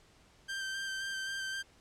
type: tone with vibrato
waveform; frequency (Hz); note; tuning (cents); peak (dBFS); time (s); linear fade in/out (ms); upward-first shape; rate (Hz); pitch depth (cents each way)
sawtooth; 1568; G6; 0; -32; 0.48-1.63; 20; square; 3.8; 13
effects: pink hiss -63 dBFS RMS until 1.8 s + low-pass 8000 Hz 12 dB/octave